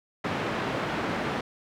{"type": "band-pass noise", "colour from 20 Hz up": "pink", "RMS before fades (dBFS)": -30, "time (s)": [0.24, 1.41], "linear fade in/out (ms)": 5, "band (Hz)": [160, 2200], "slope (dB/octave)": 12, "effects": []}